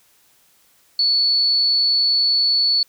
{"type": "tone", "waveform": "sine", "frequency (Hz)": 4435, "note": "C#8", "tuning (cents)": 0, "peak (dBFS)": -14, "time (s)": [0.99, 2.83], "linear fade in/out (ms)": 2, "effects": ["white hiss -57 dBFS RMS until 2.88 s"]}